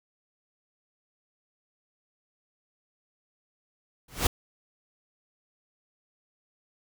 pink noise with exponential growth, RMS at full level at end -19 dBFS, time 4.08-4.27 s, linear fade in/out 5 ms, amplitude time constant 41 ms, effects none

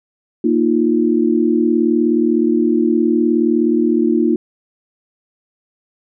sine chord, Bb suspended fourth, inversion none, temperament equal with one note detuned, 233.1 / 309.9 / 349.2 Hz, Bb3 / Eb4 / F4, 0 / -7 / 0 cents, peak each -16 dBFS, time 0.44-4.36 s, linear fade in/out 5 ms, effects none

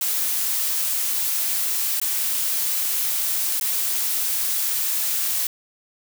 blue noise with dropouts, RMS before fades -23 dBFS, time 0.01-5.47 s, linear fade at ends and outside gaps 2 ms, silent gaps 2-2.015 / 3.598-3.61 s, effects none

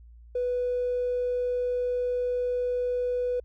triangle tone with tanh clipping, 493.9 Hz, B4, in tune, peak -24 dBFS, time 0.35-3.4 s, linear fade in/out 5 ms, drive 1 dB, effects added 58 Hz sine -47 dBFS peak until 3.44 s

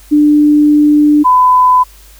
sine tone pair in turn, 297.1 / 1005.1 Hz, D4 / B5, +20 / +30 cents, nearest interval octave + major sixth, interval 2110 cents, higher second, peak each -4 dBFS, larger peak neither, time 0.11-1.24 / 1.24-1.84 s, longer first, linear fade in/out 20 ms, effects added 50 Hz sine -38 dBFS peak until 2.19 s + white hiss -42 dBFS RMS until 2.19 s

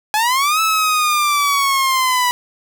sawtooth linear two-way sweep, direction up then down, 833 to 1312 to 978 Hz, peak -10 dBFS, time 0.14-2.31 s, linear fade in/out 0 ms, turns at 0.61 s, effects 7-bit

